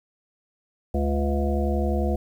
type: harmonic tone with a mistuned harmonic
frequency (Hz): 71.4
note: D2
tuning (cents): -48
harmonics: 1 / 3 / 5 / 7 / 9 / 10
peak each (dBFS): -23 / -28 / -30 / -31 / -33 / -33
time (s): 0.94-2.16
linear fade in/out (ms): 5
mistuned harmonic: 5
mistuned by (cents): -48
effects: 9-bit